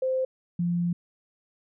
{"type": "tone pair in turn", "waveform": "sine", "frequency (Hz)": [520, 173.53], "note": ["C5", "F3"], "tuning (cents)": [-11, -11], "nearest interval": "octave + perfect fifth", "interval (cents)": 1900, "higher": "first", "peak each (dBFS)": -23, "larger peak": "neither", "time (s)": [[0.02, 0.25], [0.59, 0.93]], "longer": "second", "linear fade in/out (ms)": 5, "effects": []}